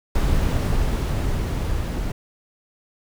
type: noise with level ramp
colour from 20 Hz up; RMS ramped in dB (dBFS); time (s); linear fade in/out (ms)
brown; -19 to -25; 0.15-2.12; 5
effects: none